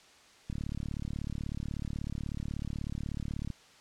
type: click train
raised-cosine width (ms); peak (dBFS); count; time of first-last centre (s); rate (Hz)
5; -24; 110; 0.5-3.503; 36.3
effects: white hiss -58 dBFS RMS until 3.8 s + low-pass 6000 Hz 12 dB/octave